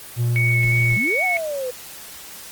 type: tone with pitch glide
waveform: triangle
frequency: 119.3 to 118.41 Hz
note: A#2 to A#2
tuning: +41 to +28 cents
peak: -15 dBFS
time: 0.16-0.99 s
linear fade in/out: 50 ms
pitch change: -13 cents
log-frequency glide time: 0.74-0.85 s
type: tone with vibrato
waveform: sine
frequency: 2217 Hz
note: C#7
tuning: in tune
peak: -18 dBFS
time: 0.36-1.37 s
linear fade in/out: 0 ms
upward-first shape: square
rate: 2.8 Hz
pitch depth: 10 cents each way
type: exponential two-way sweep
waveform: sine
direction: up then down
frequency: 183.6 to 758 to 489.6 Hz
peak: -23 dBFS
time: 0.96-1.71 s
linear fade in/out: 10 ms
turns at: 1.24 s
effects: white hiss -38 dBFS RMS until 2.51 s + Opus 24 kbps